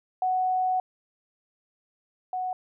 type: tone pair in turn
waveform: sine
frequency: 742 / 738.8 Hz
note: F#5 / F#5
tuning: +5 / -3 cents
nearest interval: unison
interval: 8 cents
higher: first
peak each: -22 / -27 dBFS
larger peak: first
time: 0.22-0.8 / 2.33-2.53 s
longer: first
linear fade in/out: 2 ms
effects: none